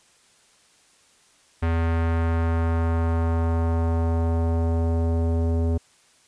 square tone with low-pass filter sweep, 82.8 Hz, E2, 8 cents sharp, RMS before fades -22 dBFS, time 1.62-5.78 s, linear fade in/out 10 ms, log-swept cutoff 2000 to 490 Hz, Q 1.2, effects white hiss -58 dBFS RMS until 6.27 s + resampled to 22050 Hz

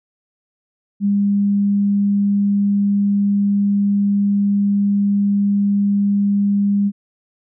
sine tone, 201.6 Hz, G3, 49 cents sharp, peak -13 dBFS, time 1-6.92 s, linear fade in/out 50 ms, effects none

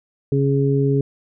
harmonic tone, 138.59 Hz, C#3, in tune, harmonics 1 / 2 / 3, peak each -17 / -22 / -20 dBFS, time 0.32-1.01 s, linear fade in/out 2 ms, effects none

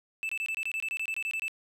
triangle tone bursts, 2637 Hz, E7, in tune, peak -28 dBFS, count 15, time 0.23-1.481 s, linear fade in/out 0 ms, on 61 ms, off 24 ms, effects none

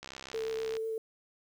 click train, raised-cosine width 0.2 ms, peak -25 dBFS, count 50, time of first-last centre 0.03-0.768 s, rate 66.4 Hz
sine tone with vibrato, 445.4 Hz, A4, 21 cents sharp, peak -32 dBFS, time 0.34-0.98 s, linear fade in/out 2 ms, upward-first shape sine, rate 8 Hz, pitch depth 11 cents each way
effects 10-bit

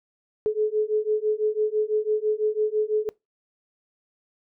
sine beating tone pair, 425 / 431 Hz, G#4 / A4, +40 / -36 cents, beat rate 6 Hz, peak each -24 dBFS, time 0.46-3.09 s, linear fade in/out 0 ms, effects noise-tail reverb RT60 0.2 s tail -23 dB re dry

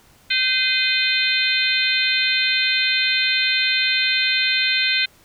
harmonic tone with a mistuned harmonic, 515 Hz, C5, 28 cents flat, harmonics 3 / 4 / 5 / 6 / 7 / 8, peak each -25 / -24 / -22 / -26 / -24 / -23 dBFS, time 0.3-5.06 s, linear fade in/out 10 ms, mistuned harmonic 5, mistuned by -59 cents, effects pink hiss -53 dBFS RMS until 5.24 s

